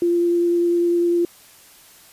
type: tone with vibrato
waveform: sine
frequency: 345.2 Hz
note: F4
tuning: 20 cents flat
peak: -15 dBFS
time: 0.02-1.25 s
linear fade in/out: 2 ms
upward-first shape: triangle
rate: 10 Hz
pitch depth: 11 cents each way
effects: white hiss -48 dBFS RMS until 2.12 s + resampled to 32000 Hz